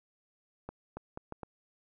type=accelerating click train; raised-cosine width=1 ms; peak=-26 dBFS; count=5; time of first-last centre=0.69-1.433 s; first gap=280 ms; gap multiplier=0.73; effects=none